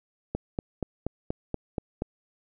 click train, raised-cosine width 2 ms, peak -15 dBFS, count 8, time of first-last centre 0.35-2.021 s, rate 4.19 Hz, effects none

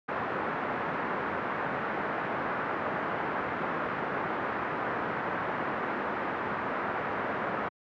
white low-pass noise, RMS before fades -32 dBFS, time 0.08-7.69 s, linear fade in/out 10 ms, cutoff 1600 Hz, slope 24 dB/octave, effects high-pass 150 Hz 12 dB/octave

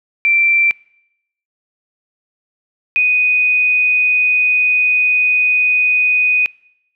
sine tone pair in turn, 2349 / 2489 Hz, D7 / D#7, 0 / 0 cents, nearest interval minor second, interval 100 cents, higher second, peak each -10 dBFS, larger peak neither, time 0.25-0.71 / 2.96-6.46 s, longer second, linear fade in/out 0 ms, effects noise-tail reverb RT60 0.8 s tail -24 dB re dry

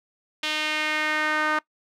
sawtooth tone with band-pass filter sweep, 306.8 Hz, D#4, 24 cents flat, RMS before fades -25 dBFS, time 0.43-1.59 s, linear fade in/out 5 ms, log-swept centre 3100 to 1400 Hz, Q 2.2, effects noise-tail reverb RT60 0.1 s tail -21 dB re dry

